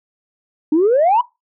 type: exponential sweep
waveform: sine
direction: up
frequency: 293.7 to 1000 Hz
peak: -9 dBFS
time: 0.72-1.21 s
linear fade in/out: 5 ms
effects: noise-tail reverb RT60 0.2 s tail -18 dB re dry + tanh soft clip ceiling -7 dBFS